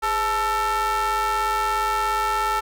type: ring-modulated tone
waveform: square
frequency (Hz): 229.7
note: A#3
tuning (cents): -25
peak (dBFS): -18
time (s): 0.02-2.61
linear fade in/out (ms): 20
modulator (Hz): 1100
effects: none